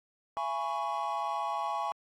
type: chord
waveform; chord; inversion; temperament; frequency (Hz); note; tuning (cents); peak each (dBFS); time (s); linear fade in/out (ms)
triangle; C# minor seventh; first; equal with one note detuned; 676.6 / 830.6 / 987.8 / 1108.7; E5 / G#5 / B5 / C#6; +45 / 0 / 0 / 0; -36 / -32 / -36 / -33; 0.37-1.92; 0
effects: tanh soft clip ceiling -20 dBFS + AAC 48 kbps